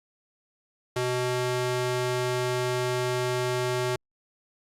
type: ring-modulated tone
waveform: sawtooth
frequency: 250 Hz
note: B3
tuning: 21 cents sharp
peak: -20 dBFS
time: 0.96-3.96 s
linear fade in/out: 5 ms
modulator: 125 Hz
effects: low-pass 11000 Hz 12 dB/octave + Opus 48 kbps